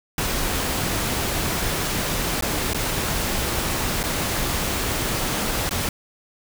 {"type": "noise with dropouts", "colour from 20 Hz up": "pink", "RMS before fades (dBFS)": -24, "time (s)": [0.18, 5.89], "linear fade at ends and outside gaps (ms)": 2, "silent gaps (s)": [[2.41, 2.423], [2.735, 2.745], [4.031, 4.037], [5.693, 5.709]], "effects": []}